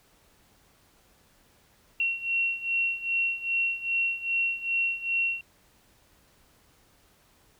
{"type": "beating tone pair", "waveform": "sine", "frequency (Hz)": [2729, 2731.5], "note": ["F7", "F7"], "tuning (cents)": [-41, -39], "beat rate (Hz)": 2.5, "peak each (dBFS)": [-30, -27], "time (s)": [2, 5.41], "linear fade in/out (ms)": 2, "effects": ["pink hiss -62 dBFS RMS until 7.59 s"]}